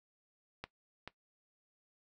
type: clicks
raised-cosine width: 0.3 ms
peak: -25 / -27 dBFS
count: 2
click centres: 0.64 / 1.076 s
effects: noise-tail reverb RT60 0.1 s tail -17 dB re dry